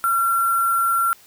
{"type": "tone with sample-and-hold", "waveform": "sine", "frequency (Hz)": 1365, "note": "F6", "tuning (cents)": -40, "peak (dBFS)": -16, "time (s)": [0.04, 1.13], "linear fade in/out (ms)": 0, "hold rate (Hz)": 11025, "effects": ["white hiss -50 dBFS RMS until 1.26 s"]}